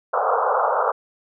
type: band-pass noise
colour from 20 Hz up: pink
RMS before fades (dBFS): -20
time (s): 0.13-0.92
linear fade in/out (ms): 10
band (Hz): 450 to 1400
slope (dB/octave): 96
effects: none